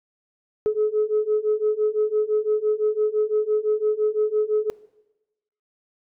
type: beating tone pair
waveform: sine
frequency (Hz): 423.7 / 429.6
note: G#4 / A4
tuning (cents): +35 / -41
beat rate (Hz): 5.9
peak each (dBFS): -21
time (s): 0.66-4.7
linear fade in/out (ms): 0
effects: noise-tail reverb RT60 1.0 s tail -21 dB re dry + tanh soft clip ceiling -13 dBFS